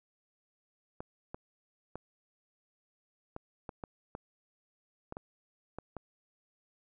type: clicks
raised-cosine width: 1 ms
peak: -26 dBFS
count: 11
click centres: 1.005 / 1.345 / 1.956 / 3.364 / 3.692 / 3.838 / 4.151 / 5.124 / 5.169 / 5.786 / 5.967 s
effects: none